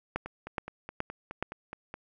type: two click trains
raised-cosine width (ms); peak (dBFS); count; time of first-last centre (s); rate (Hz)
0.5; -24 / -15; 9 / 4; 0.26-1.941 / 0.16-1.426; 4.76 / 2.37
effects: none